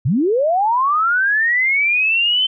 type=linear sweep; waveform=sine; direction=up; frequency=103.83 to 3094 Hz; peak=-13 dBFS; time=0.05-2.47 s; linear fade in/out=10 ms; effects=none